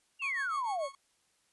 sine exponential sweep, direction down, 2869 to 530 Hz, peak -31 dBFS, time 0.19-0.89 s, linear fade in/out 50 ms
40% pulse tone with tremolo, 1100 Hz, C#6, 14 cents flat, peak -37 dBFS, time 0.22-0.95 s, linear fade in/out 2 ms, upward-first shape triangle, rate 6.7 Hz, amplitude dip 95%
effects white hiss -72 dBFS RMS until 1.52 s + resampled to 24000 Hz

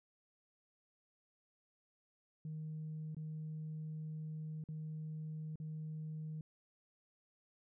sine tone with dropouts, 155.7 Hz, D#3, 2 cents sharp, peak -40 dBFS, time 2.45-6.41 s, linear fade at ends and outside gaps 2 ms, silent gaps 3.147-3.167 / 4.639-4.687 / 5.557-5.6 s, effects tanh soft clip ceiling -38 dBFS

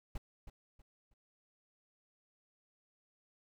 brown noise with echo, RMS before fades -38 dBFS, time 0.15-0.18 s, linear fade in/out 5 ms, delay 320 ms, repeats 3, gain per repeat -10 dB, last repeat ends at 1.14 s, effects none

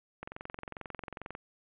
click train, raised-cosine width 0.5 ms, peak -25 dBFS, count 26, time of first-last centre 0.23-1.351 s, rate 22.3 Hz, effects resampled to 8000 Hz + 11-bit

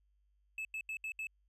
triangle tone bursts at uneven times, 2609 Hz, E7, 18 cents flat, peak -36 dBFS, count 5, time 0.58-0.65 / 0.74-0.81 / 0.89-0.97 / 1.04-1.12 / 1.19-1.27 s, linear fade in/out 2 ms, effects added 50 Hz sine -70 dBFS peak until 1.48 s + resampled to 32000 Hz

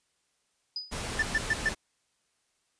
sine tone with exponential decay, 4966 Hz, D#8, 4 cents flat, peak -29 dBFS, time 0.76-1 s, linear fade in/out 2 ms, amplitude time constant 52 ms
pink noise, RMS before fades -35 dBFS, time 0.91-1.75 s, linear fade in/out 20 ms
triangle tone bursts, 1772 Hz, A6, 12 cents sharp, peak -21 dBFS, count 4, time 1.19-1.69 s, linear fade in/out 5 ms, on 35 ms, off 120 ms
effects white hiss -74 dBFS RMS until 2.79 s + resampled to 22050 Hz

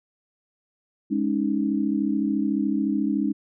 sine chord, Ab suspended fourth, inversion none, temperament equal, 207.7 / 277.2 / 311.1 Hz, Ab3 / Db4 / Eb4, 0 / 0 / 0 cents, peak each -25 / -25 / -26 dBFS, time 1.1-3.33 s, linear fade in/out 20 ms, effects none

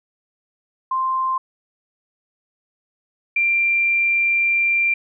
sine tone pair in turn, 1046.5 / 2371 Hz, C6 / D7, 0 / +16 cents, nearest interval octave + major second, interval 1416 cents, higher second, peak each -18 / -15 dBFS, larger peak second, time 0.91-1.38 / 3.36-4.94 s, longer second, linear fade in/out 5 ms, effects none

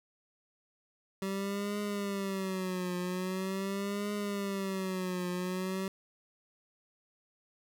25% pulse tone with vibrato, 192.2 Hz, G3, 34 cents flat, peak -29 dBFS, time 1.22-5.88 s, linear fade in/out 2 ms, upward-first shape triangle, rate 0.43 Hz, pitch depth 130 cents each way, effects none

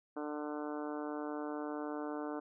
harmonic tone, 149.2 Hz, D3, 28 cents sharp, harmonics 2 / 3 / 4 / 5 / 6 / 7 / 8 / 9 / 10, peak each -40 / -44 / -46 / -48 / -50 / -51 / -52 / -53 / -54 dBFS, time 0.16-2.4 s, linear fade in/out 10 ms, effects none

